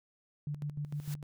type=tone with tremolo; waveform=sine; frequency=146.83 Hz; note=D3; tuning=in tune; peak=-33 dBFS; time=0.47-1.23 s; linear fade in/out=2 ms; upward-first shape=square; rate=6.6 Hz; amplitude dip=70%
type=noise with exponential growth; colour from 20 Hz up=white; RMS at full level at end=-45 dBFS; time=0.84-1.14 s; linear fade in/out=0 ms; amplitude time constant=64 ms
effects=none